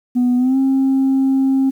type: tone with pitch glide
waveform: sine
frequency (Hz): 246.9 to 267.7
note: B3 to C4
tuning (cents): 0 to +40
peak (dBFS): -10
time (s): 0.15-1.71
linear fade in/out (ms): 20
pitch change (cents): +140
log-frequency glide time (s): 0.37-0.57
effects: tanh soft clip ceiling -10 dBFS + 8-bit